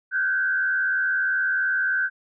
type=tone with frequency modulation; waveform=sine; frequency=1539 Hz; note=G6; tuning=32 cents flat; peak=-20 dBFS; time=0.11-2.1 s; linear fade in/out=50 ms; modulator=83.1 Hz; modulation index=0.81; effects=none